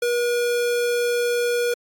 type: tone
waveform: square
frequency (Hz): 480.8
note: B4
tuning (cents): -46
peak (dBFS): -20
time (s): 0.02-1.74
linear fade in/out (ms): 5
effects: AAC 64 kbps